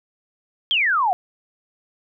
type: exponential sweep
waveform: sine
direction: down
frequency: 3322 to 698.5 Hz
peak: -16 dBFS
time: 0.71-1.13 s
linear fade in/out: 0 ms
effects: none